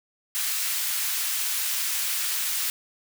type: high-pass noise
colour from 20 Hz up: white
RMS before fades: -27 dBFS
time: 0.35-2.7 s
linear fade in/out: 0 ms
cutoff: 1500 Hz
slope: 12 dB/octave
effects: none